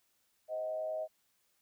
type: tone with frequency modulation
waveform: sine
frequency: 630 Hz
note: D#5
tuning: 21 cents sharp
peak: -34 dBFS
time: 0.48-1.08 s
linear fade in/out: 50 ms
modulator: 110 Hz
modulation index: 0.48
effects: white hiss -75 dBFS RMS until 1.61 s